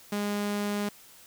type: tone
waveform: sawtooth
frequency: 205.4 Hz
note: G#3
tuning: 19 cents flat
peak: -24 dBFS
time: 0.12-0.89 s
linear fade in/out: 5 ms
effects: white hiss -53 dBFS RMS until 1.26 s